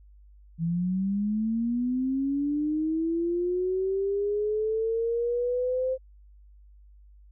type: linear sweep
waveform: sine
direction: up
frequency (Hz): 162.3 to 523.3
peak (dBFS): -24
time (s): 0.58-5.98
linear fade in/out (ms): 50
effects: added 50 Hz sine -50 dBFS peak until 7.31 s